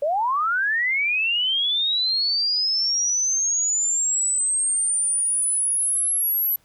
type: linear sweep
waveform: sine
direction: up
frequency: 549 to 11840 Hz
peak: -19 dBFS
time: 0.02-6.56 s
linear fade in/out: 5 ms
effects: pink hiss -61 dBFS RMS until 6.64 s